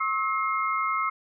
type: tone cluster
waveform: sine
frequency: 1082 / 1293 / 2130 Hz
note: C#6 / E6 / C7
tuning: -42 / -34 / +30 cents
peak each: -29 / -26 / -31 dBFS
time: 0-1.1 s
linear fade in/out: 10 ms
effects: none